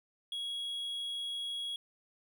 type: tone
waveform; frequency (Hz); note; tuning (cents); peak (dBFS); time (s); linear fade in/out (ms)
triangle; 3322; G#7; 0; -34; 0.32-1.76; 2
effects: none